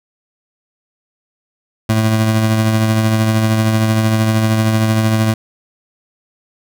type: tone with tremolo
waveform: 25% pulse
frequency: 110 Hz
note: A2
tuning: in tune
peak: -6 dBFS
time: 1.89-5.34 s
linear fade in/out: 5 ms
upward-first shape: triangle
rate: 13 Hz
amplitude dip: 40%
effects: none